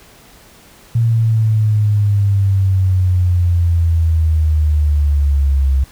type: exponential sweep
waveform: sine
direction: down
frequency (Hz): 116.54 to 66.6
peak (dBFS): -10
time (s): 0.95-5.84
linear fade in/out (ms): 5
effects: pink hiss -44 dBFS RMS until 5.91 s